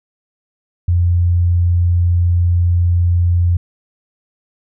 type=tone; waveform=sine; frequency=87.31 Hz; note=F2; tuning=in tune; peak=-10 dBFS; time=0.88-3.57 s; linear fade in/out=5 ms; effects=none